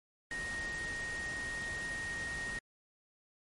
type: tone in noise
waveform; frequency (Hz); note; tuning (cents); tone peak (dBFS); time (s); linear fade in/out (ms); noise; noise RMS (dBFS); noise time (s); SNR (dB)
sine; 1864.7; A#6; 0; -37; 0.31-2.59; 2; pink; -45; 0.31-2.59; +5
effects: MP3 48 kbps